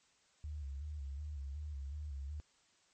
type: tone with vibrato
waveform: sine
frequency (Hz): 71.9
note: D2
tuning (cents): -36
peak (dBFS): -40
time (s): 0.44-2.4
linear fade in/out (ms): 0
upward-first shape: square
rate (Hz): 2.7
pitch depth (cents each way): 74
effects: white hiss -71 dBFS RMS until 2.93 s + MP3 32 kbps